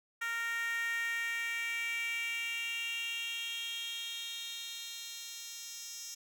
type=tone with high-pass filter sweep; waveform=10% pulse; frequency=463.1 Hz; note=A#4; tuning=11 cents flat; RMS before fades=-38 dBFS; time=0.21-6.15 s; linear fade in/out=10 ms; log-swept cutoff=1600 to 5200 Hz; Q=4.8; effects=none